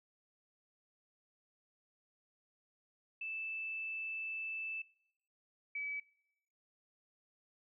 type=tone pair in turn; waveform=sine; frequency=2637 / 2289 Hz; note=E7 / D7; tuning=0 / -45 cents; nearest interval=major second; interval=245 cents; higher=first; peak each=-39 / -37 dBFS; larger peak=second; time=3.21-4.82 / 5.75-6 s; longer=first; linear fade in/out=5 ms; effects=noise-tail reverb RT60 0.8 s tail -23 dB re dry